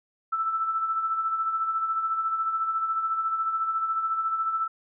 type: tone with tremolo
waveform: sine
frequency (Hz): 1322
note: E6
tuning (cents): +5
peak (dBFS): -22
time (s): 0.32-4.68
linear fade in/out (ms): 10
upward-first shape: sine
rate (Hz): 14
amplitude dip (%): 50
effects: none